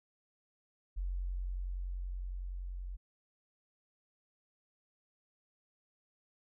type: tone with level ramp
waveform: sine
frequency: 45.34 Hz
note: F#1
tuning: 34 cents flat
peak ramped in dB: -33 to -39 dBFS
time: 0.96-2.97 s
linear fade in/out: 20 ms
effects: none